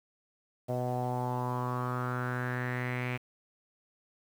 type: tone with low-pass filter sweep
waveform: sawtooth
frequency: 124.5 Hz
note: B2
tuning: 14 cents sharp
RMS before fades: -33 dBFS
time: 0.68-3.18 s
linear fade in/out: 20 ms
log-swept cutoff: 640 to 2400 Hz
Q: 5.3
effects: 9-bit